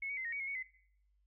sine tone with pitch steps, 2192 / 2249 / 2064 / 1862 / 2254 / 2162 / 2226 / 2044 Hz, C#7 / C#7 / C7 / A#6 / C#7 / C#7 / C#7 / C7, -20 / +24 / -24 / -2 / +28 / -44 / +7 / -41 cents, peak -37 dBFS, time 0.02-0.628 s, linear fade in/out 5 ms, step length 76 ms, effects noise-tail reverb RT60 0.7 s tail -21 dB re dry + added 50 Hz sine -70 dBFS peak until 1.26 s

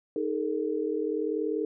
sine chord, D# suspended fourth, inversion none, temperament equal with one note detuned, 311.1 / 415.3 / 455.8 Hz, D#4 / G#4 / A#4, 0 / 0 / -39 cents, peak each -31 dBFS, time 0.16-1.65 s, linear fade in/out 2 ms, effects none

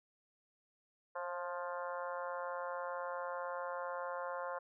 harmonic tone with a mistuned harmonic, 175.5 Hz, F3, 9 cents sharp, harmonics 3 / 4 / 5 / 6 / 7 / 8 / 9 / 10, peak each -42 / -48 / -47 / -44 / -53 / -48 / -56 / -57 dBFS, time 1.15-4.59 s, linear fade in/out 10 ms, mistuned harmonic 3, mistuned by +23 cents, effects none

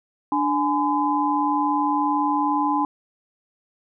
sine tone cluster, 293.8 / 838 / 1016 Hz, D4 / G#5 / B5, +1 / +15 / +49 cents, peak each -23 dBFS, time 0.32-2.85 s, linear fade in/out 2 ms, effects none

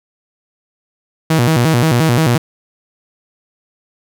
sawtooth tone with vibrato, 138.7 Hz, C#3, 1 cent sharp, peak -6 dBFS, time 1.3-2.38 s, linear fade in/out 5 ms, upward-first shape square, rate 5.7 Hz, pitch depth 250 cents each way, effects none

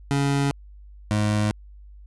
25% pulse tone pair in turn, 140.2 / 105.44 Hz, C#3 / G#2, +20 / +27 cents, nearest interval perfect fourth, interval 493 cents, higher first, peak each -16 dBFS, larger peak neither, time 0.11-0.51 / 1.11-1.51 s, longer neither, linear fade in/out 0 ms, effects added 50 Hz sine -42 dBFS peak until 2.06 s + resampled to 24000 Hz

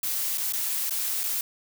blue noise with dropouts, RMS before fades -28 dBFS, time 0.03-1.41 s, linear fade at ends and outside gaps 2 ms, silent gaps 0.375-0.38 / 0.524-0.534 / 0.896-0.907 / 1.234-1.238 s, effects none

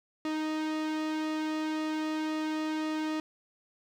sawtooth tone with flanger, 311.1 Hz, D#4, in tune, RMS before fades -32 dBFS, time 0.25-3.2 s, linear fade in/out 2 ms, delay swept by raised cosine 1.3 to 1.9 ms, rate 1.9 Hz, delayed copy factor -0.6, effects low-pass 5000 Hz 12 dB/octave + 10-bit

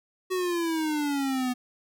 square exponential sweep, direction down, 375.4 to 246.9 Hz, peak -26 dBFS, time 0.3-1.54 s, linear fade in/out 20 ms, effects none

